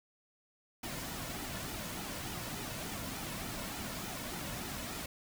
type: noise with flanger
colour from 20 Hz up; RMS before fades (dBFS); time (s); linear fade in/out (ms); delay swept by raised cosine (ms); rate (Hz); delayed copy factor
pink; -41; 0.83-5.06; 5; 1.8 to 2.54; 3.4; -0.5
effects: none